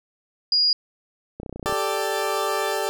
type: tone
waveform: sine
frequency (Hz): 4869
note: D#8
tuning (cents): -38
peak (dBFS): -16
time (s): 0.52-0.73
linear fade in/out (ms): 2
type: clicks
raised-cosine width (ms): 2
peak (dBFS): -20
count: 11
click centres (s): 1.4 / 1.432 / 1.462 / 1.495 / 1.527 / 1.56 / 1.596 / 1.628 / 1.659 / 1.695 / 1.725
type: chord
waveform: 20% pulse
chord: G suspended second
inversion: none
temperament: equal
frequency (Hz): 392 / 440 / 587.3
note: G4 / A4 / D5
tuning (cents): 0 / 0 / 0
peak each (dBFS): -22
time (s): 1.66-2.89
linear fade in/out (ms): 0
effects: none